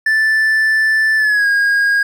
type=tone with pitch glide; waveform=triangle; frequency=1760 to 1632.7 Hz; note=A6 to G#6; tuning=0 to -30 cents; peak=-9 dBFS; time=0.06-2.03 s; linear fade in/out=5 ms; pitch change=-130 cents; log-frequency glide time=1.17-1.47 s; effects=none